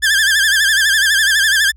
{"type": "tone with vibrato", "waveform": "sawtooth", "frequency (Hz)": 1668, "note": "G#6", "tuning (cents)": 7, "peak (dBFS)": -7, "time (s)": [0.02, 1.72], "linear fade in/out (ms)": 20, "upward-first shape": "sine", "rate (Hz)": 12, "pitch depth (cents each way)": 110, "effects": ["added 60 Hz sine -40 dBFS peak until 1.76 s", "low-pass 12000 Hz 12 dB/octave"]}